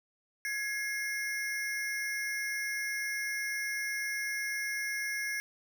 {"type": "ring-modulated tone", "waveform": "square", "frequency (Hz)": 1906, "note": "A#6", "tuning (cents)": 38, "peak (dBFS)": -30, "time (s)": [0.45, 5.4], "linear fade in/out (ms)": 0, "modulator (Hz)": 236, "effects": []}